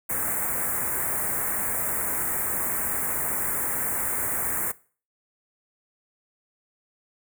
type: band-stop noise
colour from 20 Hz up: white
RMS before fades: -27 dBFS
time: 0.09-4.72 s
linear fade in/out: 10 ms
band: 2100 to 7800 Hz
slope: 48 dB/octave
effects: noise-tail reverb RT60 0.4 s tail -20 dB re dry